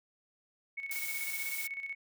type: tone with tremolo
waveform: sine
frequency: 2211 Hz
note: C#7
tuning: 5 cents flat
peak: -35 dBFS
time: 0.77-1.95 s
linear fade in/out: 10 ms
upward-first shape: square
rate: 16 Hz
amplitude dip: 60%
type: noise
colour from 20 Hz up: blue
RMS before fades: -39 dBFS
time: 0.91-1.67 s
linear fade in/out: 2 ms
effects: none